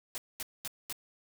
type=noise bursts; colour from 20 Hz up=white; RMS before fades=-38 dBFS; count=4; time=0.15-0.926 s; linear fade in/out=0 ms; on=29 ms; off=220 ms; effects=none